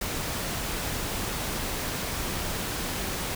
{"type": "noise", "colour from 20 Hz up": "pink", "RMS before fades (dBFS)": -31, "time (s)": [0.01, 3.35], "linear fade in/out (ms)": 5, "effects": []}